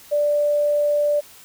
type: tone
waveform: sine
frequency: 587.3 Hz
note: D5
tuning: in tune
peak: -16 dBFS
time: 0.11-1.21 s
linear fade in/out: 20 ms
effects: white hiss -46 dBFS RMS until 1.44 s